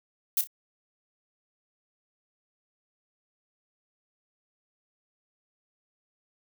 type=noise with echo; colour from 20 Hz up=violet; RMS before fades=-24 dBFS; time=0.37-0.41 s; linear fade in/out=2 ms; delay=31 ms; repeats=2; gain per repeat=-11 dB; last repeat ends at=0.472 s; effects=none